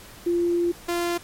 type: tone pair in turn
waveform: sine / sawtooth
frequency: 345.8 / 345.8 Hz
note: F4 / F4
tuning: -17 / -17 cents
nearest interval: unison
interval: 0 cents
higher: neither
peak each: -19 dBFS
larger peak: neither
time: 0.26-0.72 / 0.88-1.18 s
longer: first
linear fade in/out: 10 ms
effects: pink hiss -45 dBFS RMS until 1.23 s + MP3 64 kbps